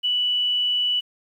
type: tone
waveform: sine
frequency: 2960 Hz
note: F#7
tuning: in tune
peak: -19 dBFS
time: 0.03-1.01 s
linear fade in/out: 20 ms
effects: 9-bit